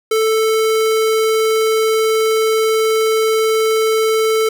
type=tone; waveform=square; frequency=440.7 Hz; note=A4; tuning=3 cents sharp; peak=-13 dBFS; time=0.11-4.49 s; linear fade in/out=5 ms; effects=none